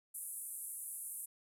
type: band-pass noise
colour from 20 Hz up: white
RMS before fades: -45 dBFS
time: 0.14-1.26 s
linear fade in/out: 10 ms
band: 8900 to 12000 Hz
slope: 48 dB/octave
effects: none